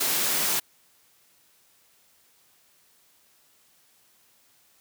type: high-pass noise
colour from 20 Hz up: white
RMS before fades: -25 dBFS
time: 0-0.6 s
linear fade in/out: 10 ms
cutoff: 130 Hz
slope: 24 dB/octave
effects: white hiss -62 dBFS RMS until 4.8 s + high-pass 60 Hz 12 dB/octave